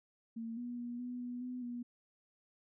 sine tone with pitch steps, 228.1 / 242.4 / 240.3 / 246.7 / 244.8 / 250.4 / 241.6 Hz, A#3 / B3 / B3 / B3 / B3 / B3 / B3, -37 / -32 / -47 / -2 / -15 / +24 / -38 cents, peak -39 dBFS, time 0.36-1.83 s, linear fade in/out 10 ms, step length 210 ms, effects none

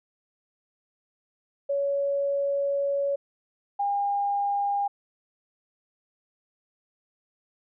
sine tone pair in turn, 561 / 806.8 Hz, C#5 / G5, +21 / +50 cents, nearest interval tritone, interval 629 cents, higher second, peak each -23 dBFS, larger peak neither, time 1.69-3.16 / 3.79-4.88 s, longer first, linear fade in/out 10 ms, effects none

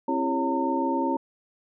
sine tone cluster, 266.3 / 334 / 400 / 554 / 912 Hz, C4 / E4 / G4 / C#5 / A#5, +31 / +23 / +35 / -1 / -38 cents, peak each -27 / -29 / -35 / -32 / -27 dBFS, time 0.08-1.17 s, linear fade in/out 5 ms, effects none

